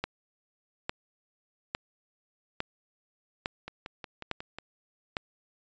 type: two click trains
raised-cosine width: 0.3 ms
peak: -14 / -23 dBFS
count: 7 / 6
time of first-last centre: 0.04-5.168 / 3.68-4.586 s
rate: 1.17 / 5.52 Hz
effects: resampled to 16000 Hz